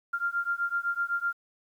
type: beating tone pair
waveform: sine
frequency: 1390 / 1397.9 Hz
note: F6 / F6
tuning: -9 / +1 cents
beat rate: 7.9 Hz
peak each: -30 / -30 dBFS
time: 0.13-1.33 s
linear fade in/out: 10 ms
effects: 10-bit